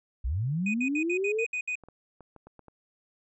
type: linear sweep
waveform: sine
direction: up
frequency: 51.2 to 466.2 Hz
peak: -26 dBFS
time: 0.24-1.45 s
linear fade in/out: 10 ms
type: tone bursts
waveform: triangle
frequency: 2489 Hz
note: D#7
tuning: in tune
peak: -27 dBFS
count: 8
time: 0.66-1.755 s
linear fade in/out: 5 ms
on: 80 ms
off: 65 ms
type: clicks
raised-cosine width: 1 ms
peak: -35 dBFS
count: 7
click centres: 1.837 / 1.886 / 2.207 / 2.363 / 2.47 / 2.593 / 2.683 s
effects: resampled to 22050 Hz